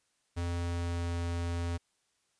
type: tone with pitch glide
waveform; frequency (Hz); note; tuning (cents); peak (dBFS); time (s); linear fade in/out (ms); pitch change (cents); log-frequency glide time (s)
square; 86.4 to 85.75; F2 to F2; -18 to -31; -32; 0.36-1.78; 20; -13; 0.49-1.14
effects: white hiss -75 dBFS RMS until 2.39 s + resampled to 22050 Hz